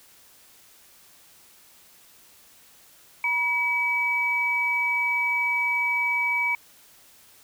sine tone pair together, 960 / 2283 Hz, B5 / D7, -49 / -50 cents, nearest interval octave + minor third, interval 1499 cents, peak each -29 / -22 dBFS, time 3.24-6.55 s, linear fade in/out 2 ms, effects white hiss -54 dBFS RMS until 7.43 s

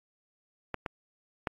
clicks, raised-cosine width 0.5 ms, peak -17 / -18 / -15 dBFS, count 3, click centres 0.743 / 0.862 / 1.472 s, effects AAC 32 kbps

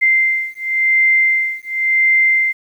sine beating tone pair, 2086 / 2086.93 Hz, C7 / C7, -6 / -5 cents, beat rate 0.93 Hz, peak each -15 dBFS, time 0.01-2.53 s, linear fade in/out 20 ms, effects 8-bit

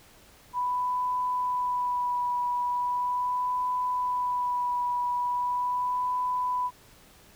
sine tone with vibrato, 987.8 Hz, B5, in tune, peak -25 dBFS, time 0.53-6.71 s, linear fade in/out 50 ms, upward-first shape sine, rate 0.39 Hz, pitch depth 17 cents each way, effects pink hiss -55 dBFS RMS until 7.35 s

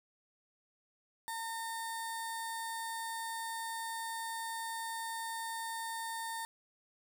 15% pulse tone with notch filter, 910 Hz, A#5, 42 cents flat, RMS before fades -40 dBFS, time 1.28-6.45 s, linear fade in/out 0 ms, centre 2700 Hz, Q 0.88, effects 12-bit

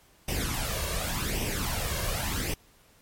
pink noise with flanger, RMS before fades -30 dBFS, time 0.28-2.54 s, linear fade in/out 5 ms, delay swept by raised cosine 0.35 to 1.85 ms, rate 0.88 Hz, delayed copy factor +0.65, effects pink hiss -60 dBFS RMS until 3.01 s + MP3 64 kbps

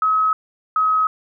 sine tone pair in turn, 1279 / 1272.9 Hz, D#6 / D#6, +47 / +39 cents, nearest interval unison, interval 8 cents, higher first, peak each -14 dBFS, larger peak neither, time 0.02-0.33 / 0.76-1.07 s, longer neither, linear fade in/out 2 ms, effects none

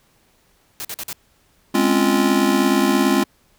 white noise bursts, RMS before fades -29 dBFS, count 4, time 0.8-1.129 s, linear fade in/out 0 ms, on 47 ms, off 47 ms
square chord, Db major seventh, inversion second, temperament just, 207.9 / 259.9 / 277.2 / 346.5 Hz, Ab3 / C4 / Db4 / F4, +2 / -11 / 0 / -14 cents, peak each -21 dBFS, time 1.74-3.24 s, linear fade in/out 10 ms
effects pink hiss -59 dBFS RMS until 3.58 s

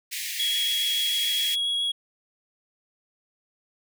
pink high-pass noise, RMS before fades -32 dBFS, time 0.11-1.56 s, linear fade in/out 20 ms, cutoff 1800 Hz, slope 96 dB/octave
triangle tone with vibrato, 3324 Hz, G#7, 1 cent sharp, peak -22 dBFS, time 0.39-1.92 s, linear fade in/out 10 ms, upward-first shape triangle, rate 7.1 Hz, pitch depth 11 cents each way
effects none

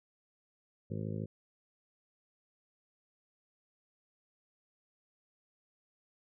harmonic tone, 53.3 Hz, G#1, 46 cents sharp, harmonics 2 / 3 / 4 / 5 / 6 / 7 / 8 / 9 / 10, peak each -39 / -40 / -42 / -49 / -51 / -47 / -52 / -49 / -52 dBFS, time 0.9-1.26 s, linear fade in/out 10 ms, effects none

